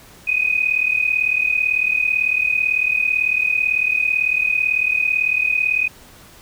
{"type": "tone pair together", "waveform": "sine", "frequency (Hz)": [2483, 2521], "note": ["D#7", "D#7"], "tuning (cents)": [-4, 22], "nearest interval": "unison", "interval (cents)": 26, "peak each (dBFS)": [-18, -19], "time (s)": [0.27, 5.88], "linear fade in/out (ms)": 10, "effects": ["pink hiss -45 dBFS RMS until 6.41 s"]}